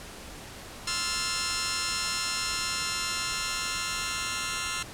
10% pulse chord, F major seventh, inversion second, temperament just, 1047.7 / 1309.6 / 1396.9 / 1746.1 Hz, C6 / E6 / F6 / A6, +2 / -12 / 0 / -14 cents, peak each -27 / -27 / -25 / -28 dBFS, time 0.87-4.83 s, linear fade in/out 5 ms, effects pink hiss -43 dBFS RMS until 4.93 s + low-pass 11000 Hz 12 dB/octave

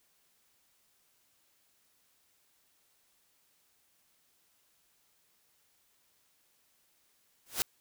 white noise with exponential growth, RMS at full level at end -26 dBFS, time 7.46-7.62 s, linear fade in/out 0 ms, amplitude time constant 34 ms, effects white hiss -71 dBFS RMS until 7.8 s

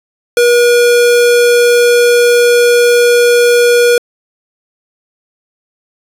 square tone, 480.7 Hz, B4, 47 cents flat, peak -6 dBFS, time 0.37-3.98 s, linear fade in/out 2 ms, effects resampled to 32000 Hz

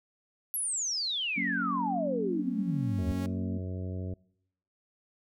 sine exponential sweep, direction down, 11740 to 72.9 Hz, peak -29 dBFS, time 0.54-3.12 s, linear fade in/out 0 ms
sine chord, F# major, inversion none, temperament just, 185 / 231.2 / 277.5 Hz, F#3 / A#3 / C#4, 0 / -14 / +2 cents, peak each -35 dBFS, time 1.36-3.59 s, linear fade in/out 20 ms
sawtooth tone with exponential growth, 275 Hz, C#4, 14 cents flat, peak -33 dBFS, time 2.06-3.26 s, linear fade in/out 2 ms, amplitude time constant 260 ms
harmonic tone, 92.5 Hz, F#2, in tune, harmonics 1 / 2 / 3 / 4 / 5 / 6 / 7, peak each -34 / -40 / -44 / -46 / -48 / -50 / -51 dBFS, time 2.98-4.14 s, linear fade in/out 5 ms
effects noise-tail reverb RT60 0.8 s tail -24 dB re dry

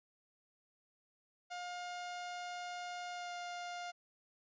sawtooth tone with pitch glide, 711 to 705.3 Hz, F5 to F5, +31 to +17 cents, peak -38 dBFS, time 1.5-3.92 s, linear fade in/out 20 ms, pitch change -14 cents, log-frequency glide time 3.12-3.32 s, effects resampled to 16000 Hz

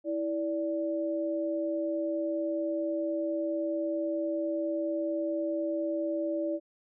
sine tone pair together, 327 / 582.6 Hz, E4 / D5, -14 / -14 cents, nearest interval minor seventh, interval 1000 cents, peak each -31 / -31 dBFS, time 0.04-6.6 s, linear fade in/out 50 ms, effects none

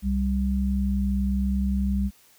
sine tone pair together, 65.41 / 197.14 Hz, C2 / G3, 0 / +10 cents, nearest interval octave + perfect fifth, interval 1910 cents, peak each -24 dBFS, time 0.02-2.11 s, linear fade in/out 50 ms, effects white hiss -57 dBFS RMS until 2.38 s

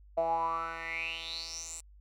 10% pulse tone with band-pass filter sweep, 164.7 Hz, E3, 1 cent flat, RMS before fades -35 dBFS, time 0.17-1.81 s, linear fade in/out 10 ms, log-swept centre 650 to 8300 Hz, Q 8.8, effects added 50 Hz sine -53 dBFS peak until 2 s

